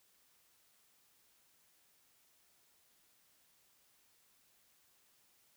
silence, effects white hiss -71 dBFS RMS until 5.56 s

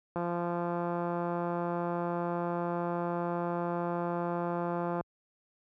click train, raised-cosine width 1 ms, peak -20 dBFS, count 840, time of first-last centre 0.16-5.01 s, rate 173 Hz, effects high-pass 60 Hz 12 dB/octave

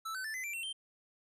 square tone with pitch steps, 1318.5 / 1523.3 / 1760 / 2033 / 2349 / 2714 / 3136 Hz, E6 / F#6 / A6 / B6 / D7 / E7 / G7, 0 / +50 / 0 / +50 / 0 / +50 / 0 cents, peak -38 dBFS, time 0.05-0.729 s, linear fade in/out 10 ms, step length 97 ms, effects resampled to 32000 Hz

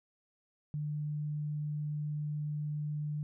sine tone, 149.4 Hz, D3, 30 cents sharp, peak -33 dBFS, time 0.74-3.23 s, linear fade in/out 0 ms, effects none

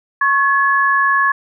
sine tone pair together, 1100 / 1700.9 Hz, C#6 / G#6, -14 / +41 cents, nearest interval minor sixth, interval 755 cents, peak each -14 dBFS, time 0.21-1.32 s, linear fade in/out 5 ms, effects none

